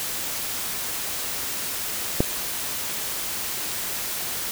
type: click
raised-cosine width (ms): 2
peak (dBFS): -4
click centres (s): 2.205
effects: white hiss -29 dBFS RMS until 4.51 s